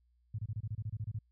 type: tone bursts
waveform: sine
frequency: 107.3 Hz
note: A2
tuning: 43 cents flat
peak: -34 dBFS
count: 12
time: 0.34-1.189 s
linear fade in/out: 5 ms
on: 46 ms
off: 27 ms
effects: added 60 Hz sine -68 dBFS peak until 1.31 s